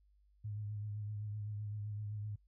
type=tone with vibrato; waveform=sine; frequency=104.8 Hz; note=G#2; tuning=16 cents sharp; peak=-39 dBFS; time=0.44-2.36 s; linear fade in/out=10 ms; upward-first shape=triangle; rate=7.8 Hz; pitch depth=42 cents each way; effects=noise-tail reverb RT60 0.1 s tail -24 dB re dry + added 50 Hz sine -66 dBFS peak until 2.47 s